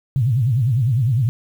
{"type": "tone with vibrato", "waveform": "sine", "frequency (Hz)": 122.4, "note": "B2", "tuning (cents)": -15, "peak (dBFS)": -14, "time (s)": [0.16, 1.29], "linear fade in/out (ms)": 0, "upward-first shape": "sine", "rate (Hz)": 9.9, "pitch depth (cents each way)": 240, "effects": ["8-bit"]}